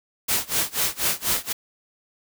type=noise with tremolo; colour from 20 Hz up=white; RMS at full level=-21 dBFS; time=0.28-1.53 s; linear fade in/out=10 ms; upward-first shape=sine; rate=4.1 Hz; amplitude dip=95%; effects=none